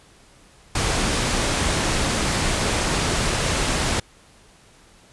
pink low-pass noise, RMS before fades -22 dBFS, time 0.75-4 s, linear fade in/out 5 ms, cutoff 10000 Hz, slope 24 dB/octave, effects pink hiss -52 dBFS RMS until 5.12 s + resampled to 24000 Hz

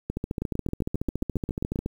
two click trains, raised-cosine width 3 ms, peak -15 / -15 dBFS, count 26 / 11, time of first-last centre 0.1-1.861 / 0.42-1.759 s, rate 14.2 / 7.47 Hz, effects 8-bit

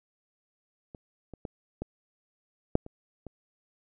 clicks, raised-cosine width 2 ms, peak -30 / -29 / -22 / -20 / -8 / -29 / -27 dBFS, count 7, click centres 0.948 / 1.337 / 1.452 / 1.82 / 2.754 / 2.864 / 3.267 s, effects none

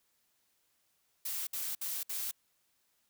blue noise bursts, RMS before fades -37 dBFS, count 4, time 1.25-2.313 s, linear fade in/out 5 ms, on 220 ms, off 61 ms, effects white hiss -75 dBFS RMS until 3.09 s

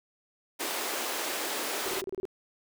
pink high-pass noise, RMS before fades -33 dBFS, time 0.59-2.02 s, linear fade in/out 20 ms, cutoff 330 Hz, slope 24 dB/octave
sine tone bursts, 381.4 Hz, G4, 47 cents flat, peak -31 dBFS, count 8, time 1.86-2.253 s, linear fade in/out 0 ms, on 22 ms, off 31 ms
effects none

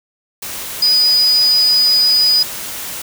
sine tone in noise, 4953 Hz, D#8, 9 cents flat, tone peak -9 dBFS, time 0.82-2.43 s, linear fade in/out 5 ms, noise white, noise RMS -26 dBFS, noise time 0.42-3.02 s, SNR +14 dB, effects none

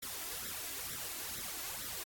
white noise with flanger, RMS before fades -42 dBFS, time 0.02-2.04 s, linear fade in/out 10 ms, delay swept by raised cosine 0.53 to 3.03 ms, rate 2.2 Hz, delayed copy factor +0.8, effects AAC 64 kbps

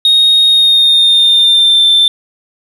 sine tone with pitch glide, 3729 to 3556 Hz, A#7 to A7, 0 to +18 cents, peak -3 dBFS, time 0.05-2.08 s, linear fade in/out 2 ms, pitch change -82 cents, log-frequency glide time 0.47-1.86 s, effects tanh soft clip ceiling -3 dBFS + 7-bit

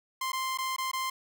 sawtooth tone with dropouts, 1046.5 Hz, C6, in tune, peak -26 dBFS, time 0.21-1.1 s, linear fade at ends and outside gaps 5 ms, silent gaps 0.32-0.33 / 0.575-0.585 / 0.764-0.782 / 0.915-0.932 s, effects none

